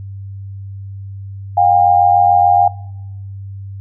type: tone pair together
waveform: sine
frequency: 713 / 799.9 Hz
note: F5 / G5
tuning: +36 / +35 cents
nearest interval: major second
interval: 199 cents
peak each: -11 dBFS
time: 1.57-2.68 s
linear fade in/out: 5 ms
effects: noise-tail reverb RT60 0.9 s tail -20 dB re dry + added 98 Hz sine -26 dBFS peak until 3.8 s